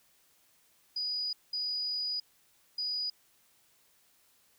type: tone bursts at uneven times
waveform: sine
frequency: 4928 Hz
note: D#8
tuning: 17 cents flat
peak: -31 dBFS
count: 3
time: 0.96-1.33 / 1.53-2.2 / 2.78-3.1 s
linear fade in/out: 5 ms
effects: white hiss -67 dBFS RMS until 4.58 s